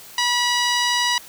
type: tone with low-pass filter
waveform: 15% pulse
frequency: 972 Hz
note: B5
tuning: 28 cents flat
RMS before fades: -20 dBFS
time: 0.18-1.18 s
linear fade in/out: 2 ms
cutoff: 6200 Hz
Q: 5.1
effects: white hiss -42 dBFS RMS until 1.28 s